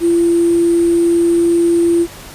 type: tone with sample-and-hold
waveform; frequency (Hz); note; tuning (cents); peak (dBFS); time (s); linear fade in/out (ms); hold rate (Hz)
sine; 340.3; F4; -45; -9; 0-2.07; 50; 8820
effects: pink hiss -34 dBFS RMS until 2.34 s + resampled to 32000 Hz